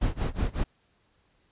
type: noise with tremolo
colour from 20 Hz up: brown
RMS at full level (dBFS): -24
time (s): 0.01-0.64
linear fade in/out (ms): 10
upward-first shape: sine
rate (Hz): 5.4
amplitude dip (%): 95
effects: pink hiss -68 dBFS RMS until 1.51 s + resampled to 8000 Hz